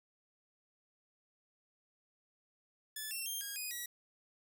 5% pulse tone with pitch steps, 1733 / 2705 / 3194 / 1633 / 2483 / 1928 Hz, A6 / E7 / G7 / G#6 / D#7 / B6, -27 / +44 / +32 / -30 / -4 / -42 cents, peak -30 dBFS, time 2.96-3.86 s, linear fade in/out 5 ms, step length 150 ms, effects none

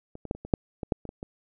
clicks, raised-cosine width 2 ms, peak -28 / -24 / -13 / -28 / -25 / -7 / -19 / -10 / -25 / -24 / -23 dBFS, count 11, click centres 0.154 / 0.253 / 0.311 / 0.35 / 0.45 / 0.538 / 0.832 / 0.922 / 1.053 / 1.091 / 1.229 s, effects none

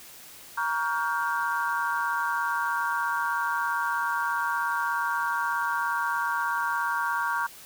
sine chord, G half-diminished seventh, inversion first, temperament just, 940.8 / 1128.9 / 1411.2 / 1568 Hz, Bb5 / Db6 / F6 / G6, +16 / +31 / +18 / 0 cents, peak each -29 / -31 / -31 / -31 dBFS, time 0.57-7.47 s, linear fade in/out 10 ms, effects white hiss -47 dBFS RMS until 7.65 s

